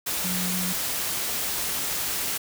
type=tone in noise; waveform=sine; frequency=182.1 Hz; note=F#3; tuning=27 cents flat; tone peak=-29 dBFS; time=0.24-0.73 s; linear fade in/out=10 ms; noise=white; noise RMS=-28 dBFS; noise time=0.06-2.38 s; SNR=-4 dB; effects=none